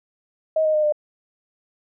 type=tone with pitch steps; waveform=sine; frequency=632 / 621.1 / 610.5 / 600 Hz; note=D#5 / D#5 / D#5 / D5; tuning=+27 / -3 / -33 / +37 cents; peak=-16 dBFS; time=0.56-0.924 s; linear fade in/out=5 ms; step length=91 ms; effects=none